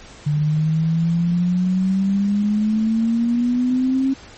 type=exponential sweep; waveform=sine; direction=up; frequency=146.83 to 270 Hz; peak=-15 dBFS; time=0.26-4.14 s; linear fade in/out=10 ms; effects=pink hiss -42 dBFS RMS until 4.37 s + MP3 32 kbps